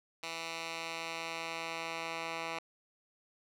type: tone with band-pass filter sweep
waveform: 10% pulse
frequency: 164.81 Hz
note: E3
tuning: in tune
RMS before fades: -40 dBFS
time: 0.23-2.59 s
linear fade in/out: 2 ms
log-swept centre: 3300 to 2000 Hz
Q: 0.89
effects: none